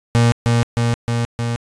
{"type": "tone with echo", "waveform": "35% pulse", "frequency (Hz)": 117.8, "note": "A#2", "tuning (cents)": 19, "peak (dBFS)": -9, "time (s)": [0.15, 0.32], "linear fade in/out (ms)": 0, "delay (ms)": 310, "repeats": 4, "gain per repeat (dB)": -2, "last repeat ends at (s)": 1.56, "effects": ["resampled to 22050 Hz"]}